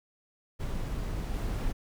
brown noise with level steps, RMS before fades -33 / -31 dBFS, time 0.59-1.73 s, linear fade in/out 20 ms, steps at 1.34 s, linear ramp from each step 2 ms, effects none

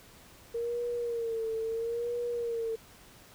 sine tone with vibrato, 462.9 Hz, A#4, 12 cents flat, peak -30 dBFS, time 0.54-2.76 s, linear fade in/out 10 ms, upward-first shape sine, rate 0.75 Hz, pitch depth 63 cents each way, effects pink hiss -55 dBFS RMS until 3.34 s

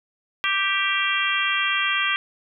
harmonic tone with a mistuned harmonic, 392 Hz, G4, in tune, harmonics 3 / 4 / 5 / 6 / 7 / 8, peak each -27 / -27 / -27 / -27 / -27 / -27 dBFS, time 0.44-2.16 s, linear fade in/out 0 ms, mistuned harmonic 8, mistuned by +52 cents, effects none

